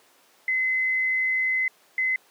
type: tone pair in turn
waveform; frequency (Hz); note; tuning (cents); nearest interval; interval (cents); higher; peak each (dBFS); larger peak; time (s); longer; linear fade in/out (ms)
sine; 2043 / 2043; C7 / C7; -42 / -42; unison; 0; neither; -21; neither; 0.48-1.68 / 1.98-2.16; first; 2
effects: pink hiss -58 dBFS RMS until 2.3 s + high-pass 400 Hz 12 dB/octave